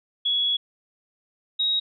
sine tone pair in turn, 3363 / 3795 Hz, G#7 / A#7, +21 / +30 cents, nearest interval major second, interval 209 cents, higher second, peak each -20 dBFS, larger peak neither, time 0.25-0.57 / 1.59-1.8 s, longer first, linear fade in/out 10 ms, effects none

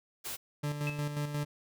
white noise, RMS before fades -39 dBFS, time 0.24-0.37 s, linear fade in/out 20 ms
40% pulse tone with tremolo, 146.83 Hz, D3, in tune, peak -30 dBFS, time 0.63-1.45 s, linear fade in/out 10 ms, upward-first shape square, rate 5.6 Hz, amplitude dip 50%
sine tone with exponential decay, 2606 Hz, E7, 20 cents flat, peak -32 dBFS, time 0.87-1.08 s, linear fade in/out 0 ms, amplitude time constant 44 ms
effects none

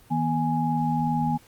sine tone cluster, 158.6 / 241.2 / 832 Hz, D#3 / B3 / G#5, +33 / -41 / +3 cents, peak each -26 dBFS, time 0.1-1.38 s, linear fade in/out 20 ms, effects pink hiss -55 dBFS RMS until 1.47 s + Opus 32 kbps

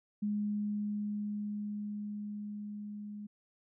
sine tone with level ramp, 207.8 Hz, G#3, 1 cent sharp, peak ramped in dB -30 to -41 dBFS, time 0.22-3.27 s, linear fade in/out 10 ms, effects none

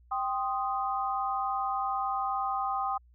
sine chord, C minor, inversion second, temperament equal, 784 / 1046.5 / 1244.5 Hz, G5 / C6 / Eb6, 0 / 0 / 0 cents, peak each -31 / -35 / -32 dBFS, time 0.11-2.98 s, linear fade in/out 10 ms, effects added 60 Hz sine -56 dBFS peak until 3.14 s

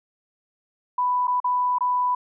sine tone with dropouts, 992 Hz, B5, 7 cents sharp, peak -19 dBFS, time 0.98-2.15 s, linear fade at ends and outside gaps 5 ms, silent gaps 1.272-1.278 / 1.402-1.443 / 1.785-1.807 s, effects none

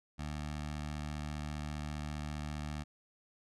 15% pulse tone with notch filter, 75 Hz, D2, 37 cents sharp, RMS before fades -40 dBFS, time 0.18-2.84 s, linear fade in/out 20 ms, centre 400 Hz, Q 1.1, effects low-pass 8000 Hz 12 dB/octave

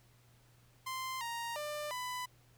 sawtooth tone with pitch steps, 1042 / 934 / 596 / 998 Hz, C6 / A#5 / D5 / B5, -7 / +3 / +25 / +18 cents, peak -34 dBFS, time 0.86-2.26 s, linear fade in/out 10 ms, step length 350 ms, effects added 120 Hz sine -64 dBFS peak until 2.57 s + pink hiss -68 dBFS RMS until 2.57 s

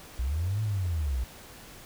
triangle linear two-way sweep, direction up then down, 57.2 to 110 to 57.6 Hz, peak -22 dBFS, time 0.19-1.24 s, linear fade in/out 5 ms, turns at 0.62 s, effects tanh soft clip ceiling -24 dBFS + pink hiss -48 dBFS RMS until 1.85 s

